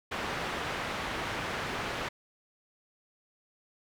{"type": "low-pass noise", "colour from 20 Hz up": "white", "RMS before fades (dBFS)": -35, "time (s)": [0.11, 2.09], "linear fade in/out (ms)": 10, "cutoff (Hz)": 2000, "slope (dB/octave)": 12, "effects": []}